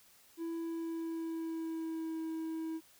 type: tone with pitch glide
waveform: triangle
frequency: 331.7 to 322.3 Hz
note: E4 to E4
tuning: +11 to -39 cents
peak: -34 dBFS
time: 0.37-2.81 s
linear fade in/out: 50 ms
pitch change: -50 cents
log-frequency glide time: 0.56-2.2 s
effects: white hiss -63 dBFS RMS until 2.99 s